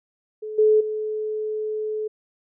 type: tone with level steps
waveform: sine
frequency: 430 Hz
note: A4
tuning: 40 cents flat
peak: -29 / -13 / -24 dBFS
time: 0.42-2.08 s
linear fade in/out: 10 ms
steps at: 0.58 / 0.8 s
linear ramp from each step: 10 ms
effects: none